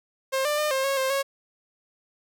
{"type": "tone with pitch steps", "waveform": "sawtooth", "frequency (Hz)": [532, 594, 604, 532, 548, 528, 550], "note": ["C5", "D5", "D5", "C5", "C#5", "C5", "C#5"], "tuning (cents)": [29, 20, 48, 29, -20, 16, -14], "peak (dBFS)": -19, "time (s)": [0.32, 1.23], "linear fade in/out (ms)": 20, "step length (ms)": 130, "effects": []}